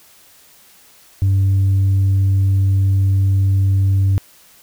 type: tone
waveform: sine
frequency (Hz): 97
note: G2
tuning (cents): -18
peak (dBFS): -9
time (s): 1.22-4.18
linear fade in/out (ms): 0
effects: tanh soft clip ceiling -10 dBFS + white hiss -48 dBFS RMS until 4.62 s